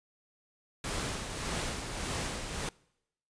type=noise with tremolo; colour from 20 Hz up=pink; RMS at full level=-34 dBFS; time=0.84-2.69 s; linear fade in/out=2 ms; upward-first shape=sine; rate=1.7 Hz; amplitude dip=45%; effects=noise-tail reverb RT60 0.8 s tail -24 dB re dry + resampled to 22050 Hz